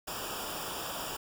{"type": "noise with comb filter", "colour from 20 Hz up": "pink", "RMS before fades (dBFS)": -38, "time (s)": [0.07, 1.17], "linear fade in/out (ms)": 10, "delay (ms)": 0.48, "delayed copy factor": -0.8, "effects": []}